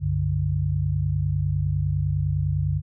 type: tone cluster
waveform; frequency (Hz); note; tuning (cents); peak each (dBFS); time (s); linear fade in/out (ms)
sine; 65.3 / 95.3 / 145.1; C2 / G2 / D3; -3 / -48 / -21; -29 / -24 / -24; 0-2.82; 50
effects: none